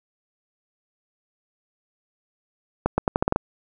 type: accelerating click train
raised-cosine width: 1 ms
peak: -5 dBFS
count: 8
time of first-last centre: 2.86-3.36 s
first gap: 120 ms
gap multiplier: 0.82
effects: none